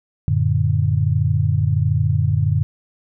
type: chord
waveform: sine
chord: Gb augmented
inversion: none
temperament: equal with one note detuned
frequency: 92.5 / 113.88 / 146.83 Hz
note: Gb2 / Bb2 / D3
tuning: 0 / -40 / 0 cents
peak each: -19 dBFS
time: 0.28-2.63 s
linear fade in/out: 0 ms
effects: none